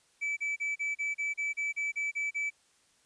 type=tone bursts; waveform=triangle; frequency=2306 Hz; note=D7; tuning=32 cents flat; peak=-28 dBFS; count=12; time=0.21-2.504 s; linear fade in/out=20 ms; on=160 ms; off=34 ms; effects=white hiss -67 dBFS RMS until 3.05 s + resampled to 22050 Hz